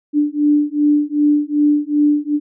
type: beating tone pair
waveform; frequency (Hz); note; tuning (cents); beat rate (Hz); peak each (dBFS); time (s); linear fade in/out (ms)
sine; 293.7 / 296.3; D4 / D4; 0 / +15; 2.6; -15; 0.13-2.4; 50
effects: none